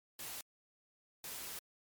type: noise bursts at uneven times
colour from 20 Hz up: white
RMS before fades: -45 dBFS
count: 2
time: 0.19-0.41 / 1.24-1.59 s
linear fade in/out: 2 ms
effects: MP3 96 kbps